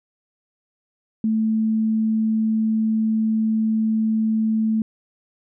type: tone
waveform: sine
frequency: 220 Hz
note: A3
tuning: in tune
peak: -17 dBFS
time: 1.24-4.82 s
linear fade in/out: 2 ms
effects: none